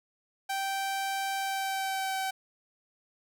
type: tone with pitch glide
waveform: sawtooth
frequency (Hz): 780 to 767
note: G5 to G5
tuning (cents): -9 to -38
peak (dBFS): -26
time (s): 0.49-2.31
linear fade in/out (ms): 10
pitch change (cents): -29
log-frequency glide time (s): 1.37-2.19
effects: none